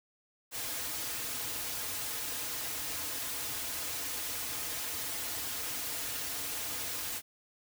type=noise with comb filter; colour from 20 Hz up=white; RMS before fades=-37 dBFS; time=0.51-7.22 s; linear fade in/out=50 ms; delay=5.2 ms; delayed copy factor=-1; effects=none